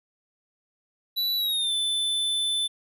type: tone with pitch glide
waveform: square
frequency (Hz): 3951 to 3520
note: B7 to A7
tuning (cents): 0 to 0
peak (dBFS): -24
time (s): 1.16-2.68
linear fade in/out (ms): 20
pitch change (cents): -200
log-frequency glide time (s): 1.37-1.73
effects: none